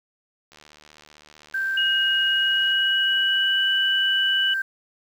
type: click train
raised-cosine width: 0.2 ms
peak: -30 dBFS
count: 167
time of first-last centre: 0.52-2.716 s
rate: 75.6 Hz
type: tone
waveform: sine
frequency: 1568 Hz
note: G6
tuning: in tune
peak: -22 dBFS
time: 1.54-4.62 s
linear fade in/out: 5 ms
type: tone with pitch glide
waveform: sine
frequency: 2883 to 2961 Hz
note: F#7 to F#7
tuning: -46 to +1 cents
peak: -20 dBFS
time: 1.77-4.54 s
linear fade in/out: 5 ms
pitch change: +47 cents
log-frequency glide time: 2.26-3.7 s
effects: 8-bit